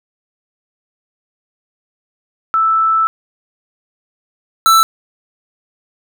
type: tone pair in turn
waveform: sine / square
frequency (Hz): 1318.5 / 1324.1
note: E6 / E6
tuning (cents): 0 / +7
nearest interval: unison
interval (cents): 7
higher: second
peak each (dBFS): -10 / -7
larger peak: second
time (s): 2.54-3.07 / 4.66-4.83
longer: first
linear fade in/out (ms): 0
effects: none